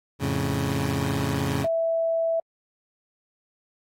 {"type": "chord", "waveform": "20% pulse", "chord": "F augmented", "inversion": "none", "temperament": "equal", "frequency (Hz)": [87.31, 110, 138.59], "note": ["F2", "A2", "C#3"], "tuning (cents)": [0, 0, 0], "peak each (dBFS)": [-25, -25, -21], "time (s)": [0.19, 1.67], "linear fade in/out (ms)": 50}
{"type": "tone", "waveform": "sine", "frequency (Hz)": 659, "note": "E5", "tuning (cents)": -1, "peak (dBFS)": -21, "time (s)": [1.64, 2.4], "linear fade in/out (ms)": 5}
{"effects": ["AAC 48 kbps"]}